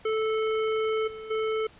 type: tone with level steps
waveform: square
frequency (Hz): 438.1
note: A4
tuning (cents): -7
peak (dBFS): -25 / -38 / -26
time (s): 0.05-1.67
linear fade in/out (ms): 5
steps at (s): 1.07 / 1.3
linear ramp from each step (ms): 10
effects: pink hiss -54 dBFS RMS until 1.79 s + resampled to 8000 Hz